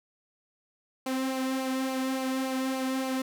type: tone with flanger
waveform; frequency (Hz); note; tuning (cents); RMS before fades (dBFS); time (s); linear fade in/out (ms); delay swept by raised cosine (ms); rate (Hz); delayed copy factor
sawtooth; 262.5; C4; +6; -30; 1.06-3.22; 5; 0.55 to 2.55; 3.5; -0.55
effects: none